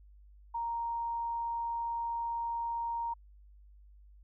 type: tone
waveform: sine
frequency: 932.3 Hz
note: A#5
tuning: in tune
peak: -32 dBFS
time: 0.54-3.14 s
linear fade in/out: 10 ms
effects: added 50 Hz sine -54 dBFS peak until 4.23 s